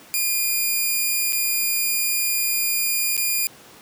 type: tone with dropouts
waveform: 5% pulse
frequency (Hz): 2423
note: D#7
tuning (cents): -47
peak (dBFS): -10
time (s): 0.14-3.47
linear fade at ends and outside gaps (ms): 0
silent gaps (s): 1.324-1.33 / 3.167-3.177
effects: pink hiss -46 dBFS RMS until 3.81 s + high-pass 150 Hz 12 dB/octave